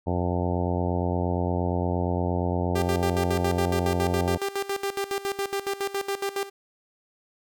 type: harmonic tone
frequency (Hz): 88.6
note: F2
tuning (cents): +25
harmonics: 1 / 2 / 3 / 4 / 5 / 6 / 7 / 8 / 9 / 10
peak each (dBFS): -27 / -30 / -32 / -33 / -34 / -35 / -35 / -36 / -37 / -37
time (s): 0.06-4.38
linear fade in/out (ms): 20
type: tone with tremolo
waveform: sawtooth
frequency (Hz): 396.2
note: G4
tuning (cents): +18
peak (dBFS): -21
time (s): 2.75-6.5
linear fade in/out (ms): 10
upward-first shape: square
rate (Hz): 7.2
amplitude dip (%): 80
effects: none